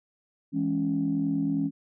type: chord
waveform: sine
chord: C# minor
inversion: first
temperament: equal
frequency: 164.81 / 207.7 / 277.2 Hz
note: E3 / G#3 / C#4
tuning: 0 / 0 / 0 cents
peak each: -30 / -31 / -25 dBFS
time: 0.52-1.71 s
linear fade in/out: 50 ms
effects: tanh soft clip ceiling -16 dBFS